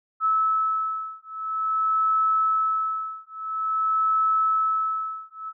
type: beating tone pair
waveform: sine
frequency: 1302 / 1302.49 Hz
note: E6 / E6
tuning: -22 / -21 cents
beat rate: 0.49 Hz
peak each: -24 dBFS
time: 0.2-5.53 s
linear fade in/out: 50 ms
effects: none